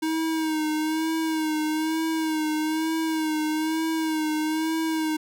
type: tone with vibrato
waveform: square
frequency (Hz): 315.2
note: D#4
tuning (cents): +23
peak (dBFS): -24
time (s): 0.02-5.17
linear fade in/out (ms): 10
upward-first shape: sine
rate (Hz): 1.1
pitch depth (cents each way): 40
effects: none